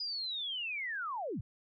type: linear sweep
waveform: sine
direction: down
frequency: 4978 to 73.42 Hz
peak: -35 dBFS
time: 0-1.41 s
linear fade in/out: 5 ms
effects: none